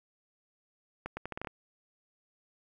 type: accelerating click train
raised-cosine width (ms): 0.5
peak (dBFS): -22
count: 8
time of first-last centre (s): 1.06-1.472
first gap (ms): 110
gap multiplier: 0.78
effects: 10-bit